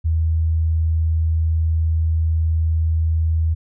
sine tone, 80.6 Hz, E2, 38 cents flat, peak -15 dBFS, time 0.04-3.55 s, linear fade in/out 20 ms, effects none

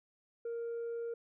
sine tone, 466.2 Hz, A#4, in tune, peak -34 dBFS, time 0.45-1.14 s, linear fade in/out 5 ms, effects tanh soft clip ceiling -35 dBFS

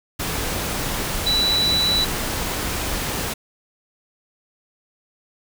sine tone in noise, 3951 Hz, B7, in tune, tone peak -17 dBFS, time 1.26-2.05 s, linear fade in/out 10 ms, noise pink, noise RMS -25 dBFS, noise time 0.19-3.34 s, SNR +5 dB, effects none

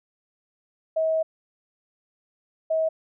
sine tone pair in turn, 640 / 640 Hz, D#5 / D#5, +49 / +49 cents, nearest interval unison, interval 0 cents, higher neither, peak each -20 dBFS, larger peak neither, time 0.96-1.23 / 2.7-2.89 s, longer first, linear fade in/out 10 ms, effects none

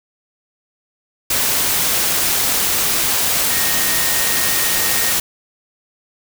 sine tone in noise, 1859 Hz, A#6, 5 cents flat, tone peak -26 dBFS, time 3.5-5.12 s, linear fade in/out 5 ms, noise white, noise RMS -17 dBFS, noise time 1.3-5.2 s, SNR -12 dB, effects none

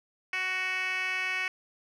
10% pulse tone with band-pass filter, 371.9 Hz, F#4, 9 cents sharp, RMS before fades -31 dBFS, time 0.33-1.48 s, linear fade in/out 2 ms, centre 2400 Hz, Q 3.2, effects none

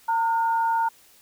sine tone pair together, 913 / 1431.7 Hz, A#5 / F6, -36 / +43 cents, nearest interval minor sixth, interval 779 cents, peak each -20 / -31 dBFS, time 0.08-0.89 s, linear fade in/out 10 ms, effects white hiss -55 dBFS RMS until 1.21 s

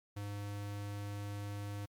square tone, 102 Hz, G#2, 31 cents flat, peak -40 dBFS, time 0.16-1.86 s, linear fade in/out 10 ms, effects MP3 96 kbps

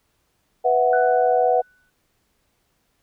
sine chord, B suspended fourth, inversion none, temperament equal, 493.9 / 659.3 / 740 Hz, B4 / E5 / F#5, 0 / 0 / 0 cents, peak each -19 / -22 / -18 dBFS, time 0.64-1.62 s, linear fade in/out 20 ms
sine tone with exponential decay, 1488 Hz, F#6, 9 cents sharp, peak -23 dBFS, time 0.93-1.9 s, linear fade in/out 2 ms, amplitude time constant 210 ms
effects pink hiss -68 dBFS RMS until 3.02 s

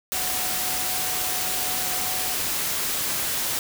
sine tone in noise, 740 Hz, F#5, in tune, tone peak -36 dBFS, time 0.14-2.34 s, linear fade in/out 0 ms, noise white, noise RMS -26 dBFS, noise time 0.12-3.59 s, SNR -13 dB, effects none

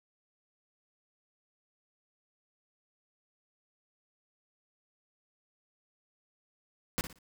pink noise with echo, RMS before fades -31 dBFS, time 6.98-7.01 s, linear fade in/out 0 ms, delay 59 ms, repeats 3, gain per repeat -11 dB, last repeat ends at 7.187 s, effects none

